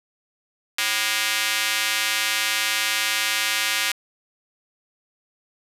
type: tone with high-pass filter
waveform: square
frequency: 110 Hz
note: A2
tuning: in tune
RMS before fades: -23 dBFS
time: 0.78-3.92 s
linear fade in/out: 5 ms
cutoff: 2200 Hz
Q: 1.2
effects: resampled to 32000 Hz + 7-bit